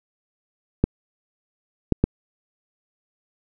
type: clicks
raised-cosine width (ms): 3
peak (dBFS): -3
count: 3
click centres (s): 0.84 / 1.923 / 2.04
effects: none